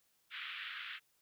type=band-pass noise; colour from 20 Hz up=white; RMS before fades=-45 dBFS; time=0.3-1 s; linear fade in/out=50 ms; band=1300 to 3400 Hz; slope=48 dB/octave; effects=white hiss -75 dBFS RMS until 1.21 s